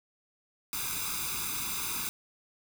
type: noise with comb filter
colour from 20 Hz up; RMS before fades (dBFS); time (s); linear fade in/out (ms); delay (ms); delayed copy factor
white; -34; 0.73-2.09; 0; 0.81; +1
effects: none